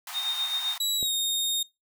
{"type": "high-pass noise", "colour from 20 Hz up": "pink", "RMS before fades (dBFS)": -39, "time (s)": [0.07, 0.78], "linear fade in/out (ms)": 2, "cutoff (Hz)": 720, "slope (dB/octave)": 96}
{"type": "tone with tremolo", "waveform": "sine", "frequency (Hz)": 3683, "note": "A#7", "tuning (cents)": -22, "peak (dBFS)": -24, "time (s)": [0.13, 0.78], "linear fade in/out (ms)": 50, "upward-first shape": "sine", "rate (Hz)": 7.7, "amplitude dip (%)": 55}
{"type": "tone with pitch glide", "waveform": "sawtooth", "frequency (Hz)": [3900, 3698], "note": ["B7", "A#7"], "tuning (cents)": [-23, -15], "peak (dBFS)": -22, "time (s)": [0.8, 1.63], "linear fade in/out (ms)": 5, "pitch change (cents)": -92, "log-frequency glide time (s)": [0.97, 1.13]}
{"type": "click", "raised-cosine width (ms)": 2, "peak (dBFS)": -25, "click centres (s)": 1.028}
{"effects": ["noise-tail reverb RT60 0.2 s tail -22 dB re dry"]}